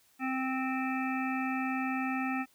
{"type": "harmonic tone", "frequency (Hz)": 261.6, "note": "C4", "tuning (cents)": 0, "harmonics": [1, 3, 5, 7, 9, 10], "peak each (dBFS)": [-32, -37, -39, -40, -42, -42], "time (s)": [0.19, 2.46], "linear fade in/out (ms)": 50, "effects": ["white hiss -66 dBFS RMS until 2.54 s"]}